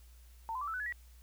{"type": "tone with pitch steps", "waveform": "sine", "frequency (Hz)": [900, 1022, 1160.4, 1317.7, 1496.2, 1699, 1929.2], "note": ["A5", "C6", "D6", "E6", "F#6", "G#6", "B6"], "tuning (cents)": [39, -41, -21, -1, 19, 39, -41], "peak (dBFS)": -35, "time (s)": [0.49, 0.924], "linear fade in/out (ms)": 0, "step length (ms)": 62, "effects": ["added 60 Hz sine -54 dBFS peak until 1.22 s", "white hiss -66 dBFS RMS until 1.22 s"]}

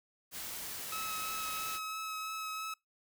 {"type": "noise", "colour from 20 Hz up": "white", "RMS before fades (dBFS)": -42, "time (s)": [0.31, 1.8], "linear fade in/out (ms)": 50}
{"type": "tone with vibrato", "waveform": "sawtooth", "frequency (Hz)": 1288, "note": "E6", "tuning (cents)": -41, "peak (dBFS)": -34, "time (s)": [0.92, 2.74], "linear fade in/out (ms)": 5, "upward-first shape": "triangle", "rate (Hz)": 3, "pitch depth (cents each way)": 14}
{"effects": ["noise-tail reverb RT60 0.2 s tail -26 dB re dry"]}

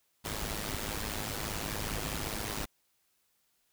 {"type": "noise with amplitude modulation", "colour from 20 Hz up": "pink", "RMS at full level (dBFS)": -33, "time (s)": [0.24, 2.66], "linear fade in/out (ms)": 20, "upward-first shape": "sine", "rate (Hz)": 105, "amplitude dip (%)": 75, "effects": ["white hiss -74 dBFS RMS until 3.72 s"]}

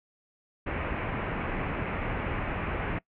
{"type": "low-pass noise", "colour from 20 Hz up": "pink", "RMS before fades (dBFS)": -32, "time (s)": [0.66, 2.99], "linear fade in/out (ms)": 10, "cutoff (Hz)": 2600, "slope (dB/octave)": 48, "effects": ["noise-tail reverb RT60 0.1 s tail -22 dB re dry"]}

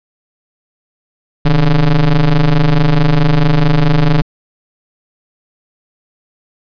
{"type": "ring-modulated tone", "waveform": "square", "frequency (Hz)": 71.6, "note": "D2", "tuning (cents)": -43, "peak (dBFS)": -5, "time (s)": [1.45, 4.22], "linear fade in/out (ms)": 5, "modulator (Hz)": 83.9, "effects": ["resampled to 11025 Hz", "7-bit"]}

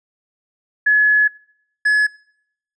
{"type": "tone pair in turn", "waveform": ["sine", "triangle"], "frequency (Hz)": [1700, 1700], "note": ["G#6", "G#6"], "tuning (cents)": [40, 40], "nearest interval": "unison", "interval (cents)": 0, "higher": "neither", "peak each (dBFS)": -10, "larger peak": "neither", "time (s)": [[0.86, 1.28], [1.85, 2.07]], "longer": "first", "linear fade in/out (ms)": 10, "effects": ["noise-tail reverb RT60 0.7 s tail -23 dB re dry", "resampled to 22050 Hz"]}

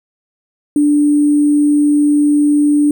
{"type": "tone with sample-and-hold", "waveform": "sine", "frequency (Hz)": 293.7, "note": "D4", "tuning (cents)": 0, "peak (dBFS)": -8, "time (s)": [0.76, 2.91], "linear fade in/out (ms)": 2, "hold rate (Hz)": 8820, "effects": []}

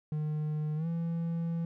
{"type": "tone with pitch glide", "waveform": "triangle", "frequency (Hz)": [152.4, 167.16], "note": ["D#3", "E3"], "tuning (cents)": [-36, 24], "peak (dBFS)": -28, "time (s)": [0.12, 1.65], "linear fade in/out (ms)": 2, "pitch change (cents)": 160, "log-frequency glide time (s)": [0.76, 0.87], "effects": []}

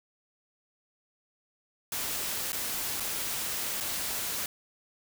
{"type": "noise with dropouts", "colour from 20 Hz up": "white", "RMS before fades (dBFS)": -33, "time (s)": [1.92, 4.46], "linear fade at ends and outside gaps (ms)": 2, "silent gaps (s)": [[2.521, 2.529], [3, 3.004], [3.803, 3.807]], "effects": []}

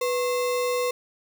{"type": "tone with sample-and-hold", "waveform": "sine", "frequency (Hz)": 493.9, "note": "B4", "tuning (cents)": 0, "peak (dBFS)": -22, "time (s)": [0.01, 0.91], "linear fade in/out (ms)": 5, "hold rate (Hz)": 1575, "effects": []}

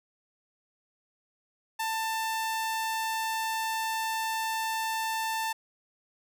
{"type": "tone", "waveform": "sawtooth", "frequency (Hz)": 890, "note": "A5", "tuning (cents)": 20, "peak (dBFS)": -25, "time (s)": [1.79, 5.53], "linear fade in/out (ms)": 10, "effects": []}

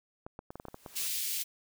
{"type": "clicks", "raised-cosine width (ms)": 1, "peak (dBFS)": -28, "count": 9, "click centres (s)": [0.265, 0.391, 0.505, 0.556, 0.599, 0.653, 0.684, 0.744, 0.862]}
{"type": "noise with exponential growth", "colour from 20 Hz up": "white", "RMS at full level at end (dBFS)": -43, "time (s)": [0.51, 1.07], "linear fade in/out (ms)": 2, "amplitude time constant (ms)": 120}
{"type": "high-pass noise", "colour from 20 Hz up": "white", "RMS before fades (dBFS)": -34, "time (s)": [0.95, 1.44], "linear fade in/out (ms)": 20, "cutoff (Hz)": 2400, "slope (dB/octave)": 24}
{"effects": []}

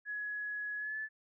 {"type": "tone with pitch glide", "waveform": "sine", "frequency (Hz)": [1683, 1737.3], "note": ["G#6", "A6"], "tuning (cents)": [23, -22], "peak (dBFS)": -36, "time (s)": [0.05, 1.09], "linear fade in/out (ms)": 50, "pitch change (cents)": 55, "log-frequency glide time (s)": [0.77, 0.98], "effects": []}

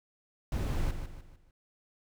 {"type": "noise with echo", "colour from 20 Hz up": "brown", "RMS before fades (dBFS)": -31, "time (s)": [0.52, 0.91], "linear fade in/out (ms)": 2, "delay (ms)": 150, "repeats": 4, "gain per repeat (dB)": -8, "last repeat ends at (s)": 1.51, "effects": []}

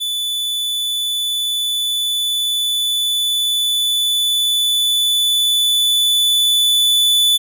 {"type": "tone with level ramp", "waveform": "45% pulse", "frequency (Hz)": 3481, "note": "A7", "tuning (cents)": -19, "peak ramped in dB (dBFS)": [-19, -11], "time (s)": [0, 7.38], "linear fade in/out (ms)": 20, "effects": []}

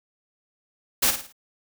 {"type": "noise with echo", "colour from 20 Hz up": "white", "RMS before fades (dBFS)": -20, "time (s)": [1.02, 1.11], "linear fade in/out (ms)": 10, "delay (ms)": 54, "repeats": 4, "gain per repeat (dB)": -8, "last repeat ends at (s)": 1.326, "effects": []}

